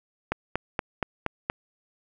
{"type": "click train", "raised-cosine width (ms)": 0.5, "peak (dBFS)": -10, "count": 6, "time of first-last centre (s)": [0.32, 1.499], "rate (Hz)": 4.24, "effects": []}